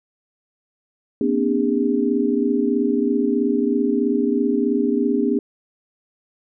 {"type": "tone cluster", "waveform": "sine", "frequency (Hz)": [236.5, 259.6, 294.9, 404.8], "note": ["A#3", "C4", "D4", "G#4"], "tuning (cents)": [25, -13, 7, -44], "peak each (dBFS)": -22, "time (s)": [1.21, 5.39], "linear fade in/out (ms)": 2, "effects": []}